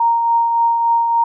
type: tone with tremolo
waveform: sine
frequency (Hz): 930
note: A#5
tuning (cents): -4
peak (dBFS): -10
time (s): 0-1.24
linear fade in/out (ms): 5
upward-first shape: triangle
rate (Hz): 3.5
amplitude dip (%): 40
effects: none